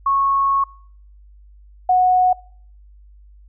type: tone pair in turn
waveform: sine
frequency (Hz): 1100 / 734.2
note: C#6 / F#5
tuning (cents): -14 / -14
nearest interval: perfect fifth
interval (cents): 700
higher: first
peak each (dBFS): -14 / -11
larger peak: second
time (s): 0.06-0.64 / 1.89-2.33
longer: first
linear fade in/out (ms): 5
effects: noise-tail reverb RT60 0.6 s tail -26 dB re dry + added 50 Hz sine -43 dBFS peak until 3.48 s